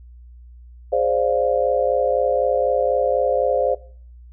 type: chord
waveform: sine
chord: D half-diminished seventh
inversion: second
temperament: equal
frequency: 415.3 / 523.3 / 587.3 / 698.5 Hz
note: Ab4 / C5 / D5 / F5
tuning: 0 / 0 / 0 / 0 cents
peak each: -25 / -19 / -21 / -24 dBFS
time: 0.92-3.75 s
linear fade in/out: 10 ms
effects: noise-tail reverb RT60 0.5 s tail -20 dB re dry + added 60 Hz sine -40 dBFS peak until 4.32 s